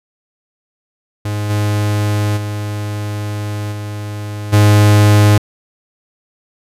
45% pulse tone with level steps, 104.3 Hz, G#2, 8 cents sharp, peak -17 / -13 / -19 / -22 / -6 dBFS, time 1.25-5.38 s, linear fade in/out 5 ms, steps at 1.49 / 2.36 / 3.71 / 4.52 s, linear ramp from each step 20 ms, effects resampled to 32000 Hz

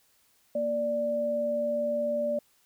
sine tone pair together, 234.3 / 587.3 Hz, A#3 / D5, +9 / 0 cents, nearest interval octave + major third, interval 1591 cents, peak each -35 / -26 dBFS, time 0.55-2.39 s, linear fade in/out 5 ms, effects white hiss -66 dBFS RMS until 2.65 s

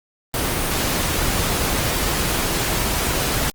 pink noise, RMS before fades -21 dBFS, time 0.34-3.5 s, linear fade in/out 0 ms, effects Opus 24 kbps

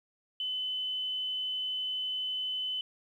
sine tone, 3024 Hz, F#7, 37 cents sharp, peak -31 dBFS, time 0.4-2.81 s, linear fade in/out 2 ms, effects 11-bit

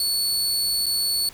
sawtooth tone with dropouts, 4435 Hz, C#8, in tune, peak -18 dBFS, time 0-1.29 s, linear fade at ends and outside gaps 2 ms, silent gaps 0.859-0.864 s, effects pink hiss -46 dBFS RMS until 1.33 s

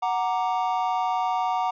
triangle chord, Gb augmented, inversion none, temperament equal, 740 / 932.3 / 1174.7 Hz, Gb5 / Bb5 / D6, 0 / 0 / 0 cents, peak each -23 / -25 / -29 dBFS, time 0.02-1.71 s, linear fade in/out 10 ms, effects resampled to 16000 Hz

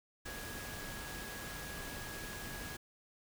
sine tone in noise, 1661.2 Hz, G#6, in tune, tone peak -49 dBFS, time 0.25-2.77 s, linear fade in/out 10 ms, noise pink, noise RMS -45 dBFS, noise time 0.25-2.77 s, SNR -7 dB, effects none

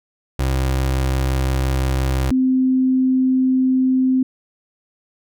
30% pulse / sine tone pair in turn, 65.8 / 259.1 Hz, C2 / C4, +10 / -17 cents, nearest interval 2 octaves, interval 2373 cents, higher second, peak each -14 / -13 dBFS, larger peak second, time 0.39-2.31 / 2.31-4.23 s, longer neither, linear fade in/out 5 ms, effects none

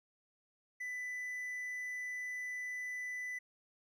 triangle tone, 1993 Hz, B6, 15 cents sharp, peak -37 dBFS, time 0.8-3.39 s, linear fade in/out 10 ms, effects none

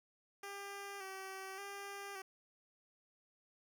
10% pulse tone with vibrato, 391.3 Hz, G4, 3 cents flat, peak -37 dBFS, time 0.43-2.22 s, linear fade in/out 5 ms, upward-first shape square, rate 0.87 Hz, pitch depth 36 cents each way, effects none

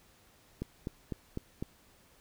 click train, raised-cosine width 3 ms, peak -22 dBFS, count 5, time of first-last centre 0.62-1.625 s, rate 3.98 Hz, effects pink hiss -63 dBFS RMS until 2.2 s

